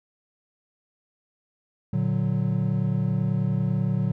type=chord; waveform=triangle; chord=Bb augmented; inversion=none; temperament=equal; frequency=116.54 / 146.83 / 185 Hz; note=Bb2 / D3 / F#3; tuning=0 / 0 / 0 cents; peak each=-24 dBFS; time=1.93-4.12 s; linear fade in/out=5 ms; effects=none